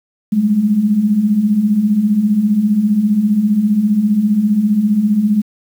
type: beating tone pair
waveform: sine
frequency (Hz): 197.2 / 212.2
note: G3 / G#3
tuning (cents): +11 / +38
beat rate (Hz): 15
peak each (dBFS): -18 / -11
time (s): 0.32-5.42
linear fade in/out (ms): 10
effects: 7-bit